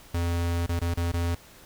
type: tone with dropouts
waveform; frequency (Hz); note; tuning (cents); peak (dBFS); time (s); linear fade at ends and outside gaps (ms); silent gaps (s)
square; 85.6; F2; -34; -25; 0.14-1.35; 5; 0.663-0.691 / 0.793-0.815 / 0.941-0.972 / 1.118-1.137
effects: pink hiss -51 dBFS RMS until 1.65 s